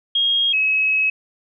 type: tone pair in turn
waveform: sine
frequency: 3258 / 2564 Hz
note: G#7 / E7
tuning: -34 / -49 cents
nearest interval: major third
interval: 415 cents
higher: first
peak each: -15 dBFS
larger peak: neither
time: 0.15-0.53 / 0.53-1.1 s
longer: second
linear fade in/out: 5 ms
effects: none